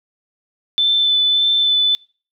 sine tone with vibrato, 3520 Hz, A7, in tune, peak -12 dBFS, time 0.78-1.95 s, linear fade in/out 0 ms, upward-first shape sine, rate 1.7 Hz, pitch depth 12 cents each way, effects noise-tail reverb RT60 0.4 s tail -26 dB re dry

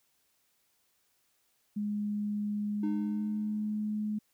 sine tone with pitch glide, 207.7 to 211.9 Hz, G#3 to G#3, 0 to +35 cents, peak -30 dBFS, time 1.76-4.19 s, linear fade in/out 10 ms, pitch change +35 cents, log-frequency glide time 2.89-3.28 s
triangle tone with exponential decay, 305.3 Hz, D#4, 33 cents flat, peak -28 dBFS, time 2.83-4.08 s, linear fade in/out 5 ms, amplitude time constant 270 ms
effects white hiss -73 dBFS RMS until 4.33 s

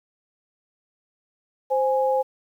sine tone pair together, 523.2 / 830.6 Hz, C5 / G#5, 0 / 0 cents, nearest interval minor sixth, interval 800 cents, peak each -20 / -23 dBFS, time 1.7-2.23 s, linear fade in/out 20 ms, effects 9-bit

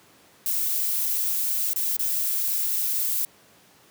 violet noise with dropouts, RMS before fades -25 dBFS, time 0.46-3.25 s, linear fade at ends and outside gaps 1 ms, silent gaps 1.734-1.76 / 1.967-1.993 s, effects pink hiss -55 dBFS RMS until 3.9 s + high-pass 150 Hz 12 dB/octave

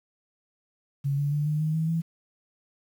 sine tone with pitch steps, 139.8 / 143.65 / 147.6 / 151.66 / 155.84 / 160.12 / 164.53 Hz, C#3 / D3 / D3 / D#3 / D#3 / D#3 / E3, +15 / -38 / +9 / -44 / +3 / +50 / -3 cents, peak -23 dBFS, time 1.04-2.02 s, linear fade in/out 20 ms, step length 140 ms, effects 9-bit

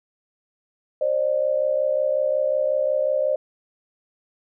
sine tone pair together, 535 / 600.5 Hz, C5 / D5, +38 / +38 cents, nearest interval major second, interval 200 cents, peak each -22 / -21 dBFS, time 1.01-3.36 s, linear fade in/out 5 ms, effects none

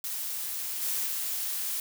blue noise with level steps, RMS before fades -34 / -30 / -32 dBFS, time 0.04-1.8 s, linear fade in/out 2 ms, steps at 0.81 / 1.05 s, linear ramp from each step 20 ms, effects none

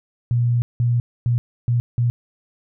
sine tone bursts at uneven times, 120 Hz, B2, 49 cents flat, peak -15 dBFS, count 5, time 0.31-0.62 / 0.8-1 / 1.26-1.38 / 1.68-1.8 / 1.98-2.1 s, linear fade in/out 0 ms, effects none

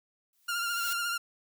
blue noise with exponential growth, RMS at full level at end -34 dBFS, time 0.33-0.93 s, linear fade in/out 1 ms, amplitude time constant 130 ms
sawtooth tone with vibrato, 1396.9 Hz, F6, in tune, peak -26 dBFS, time 0.48-1.18 s, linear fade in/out 10 ms, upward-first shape triangle, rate 14 Hz, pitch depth 42 cents each way
effects none

